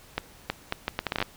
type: accelerating click train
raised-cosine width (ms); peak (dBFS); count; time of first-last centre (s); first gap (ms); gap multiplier
0.3; -10; 12; 0.18-1.226; 320; 0.7
effects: pink hiss -52 dBFS RMS until 1.36 s